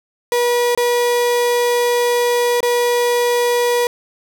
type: tone with dropouts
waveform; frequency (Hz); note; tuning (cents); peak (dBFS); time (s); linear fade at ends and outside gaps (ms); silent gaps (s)
35% pulse; 483; B4; -39; -12; 0.32-3.87; 1; 0.75-0.775 / 2.605-2.629
effects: none